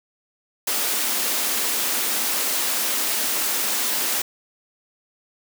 white high-pass noise, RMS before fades -23 dBFS, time 0.67-4.22 s, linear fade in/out 5 ms, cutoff 200 Hz, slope 96 dB/octave, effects none

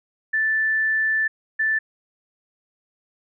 sine tone pair in turn, 1760 / 1760 Hz, A6 / A6, 0 / 0 cents, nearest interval unison, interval 0 cents, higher neither, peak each -18 dBFS, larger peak neither, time 0.33-1.28 / 1.59-1.79 s, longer first, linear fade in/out 10 ms, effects none

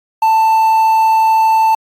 triangle tone with quantisation, 886 Hz, A5, 12 cents sharp, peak -6 dBFS, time 0.22-1.75 s, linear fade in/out 5 ms, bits 6, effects AAC 48 kbps

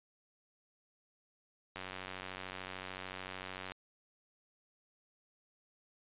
click train, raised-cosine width 0.3 ms, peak -26 dBFS, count 184, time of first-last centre 1.76-3.719 s, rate 93.4 Hz, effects resampled to 8000 Hz

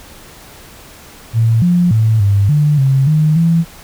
sine tone with pitch steps, 113.6 / 176.2 / 110.7 / 100.2 / 148.7 / 134.7 / 154.1 / 166.3 Hz, A#2 / F3 / A2 / G2 / D3 / C#3 / D#3 / E3, -44 / +16 / +11 / +38 / +22 / -49 / -16 / +16 cents, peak -8 dBFS, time 1.33-3.65 s, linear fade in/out 50 ms, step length 290 ms, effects pink hiss -38 dBFS RMS until 3.83 s

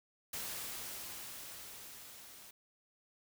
white noise with level ramp, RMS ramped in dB -41 to -55 dBFS, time 0.33-2.51 s, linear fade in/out 5 ms, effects none

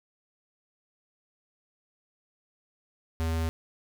square tone, 81.4 Hz, E2, 21 cents flat, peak -27 dBFS, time 3.2-3.49 s, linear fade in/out 0 ms, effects none

